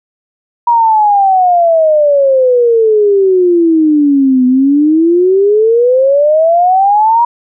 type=exponential two-way sweep; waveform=sine; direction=down then up; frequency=959 to 250 to 959 Hz; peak=-5 dBFS; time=0.67-7.25 s; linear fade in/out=5 ms; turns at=4.46 s; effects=none